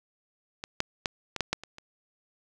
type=clicks; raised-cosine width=0.2 ms; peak=-18 / -8 / -10 / -15 / -9 / -9 / -24 / -27 dBFS; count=8; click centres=0.639 / 0.804 / 1.058 / 1.363 / 1.407 / 1.53 / 1.636 / 1.784 s; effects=none